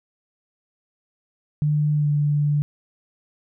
sine tone with pitch glide, 149.5 to 146.85 Hz, D3 to D3, +31 to 0 cents, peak -17 dBFS, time 1.62-2.62 s, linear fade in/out 0 ms, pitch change -31 cents, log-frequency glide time 1.96-2.08 s, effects none

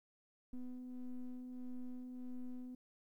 triangle ring-modulated tone, 125.2 Hz, B2, 24 cents sharp, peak -37 dBFS, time 0.53-2.75 s, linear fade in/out 5 ms, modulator 126 Hz, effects tanh soft clip ceiling -34 dBFS + 13-bit

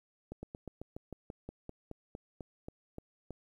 slowing click train, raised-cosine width 2 ms, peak -29 dBFS, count 16, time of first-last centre 0.32-3.307 s, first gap 110 ms, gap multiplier 1.08, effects 11-bit

